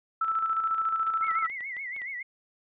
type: tone with tremolo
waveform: sine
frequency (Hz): 1321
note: E6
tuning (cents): +3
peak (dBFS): -23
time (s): 0.21-1.47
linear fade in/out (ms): 5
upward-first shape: square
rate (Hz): 14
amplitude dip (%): 45
type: clicks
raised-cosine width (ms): 0.2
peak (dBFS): -29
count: 10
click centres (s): 1.075 / 1.138 / 1.268 / 1.309 / 1.449 / 1.499 / 1.607 / 1.767 / 1.964 / 2.018
type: tone with vibrato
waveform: sine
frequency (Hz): 2067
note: C7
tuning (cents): -22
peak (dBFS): -33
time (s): 1.22-2.23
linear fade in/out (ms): 10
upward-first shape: sine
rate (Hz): 7.1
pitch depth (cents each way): 120
effects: resampled to 8000 Hz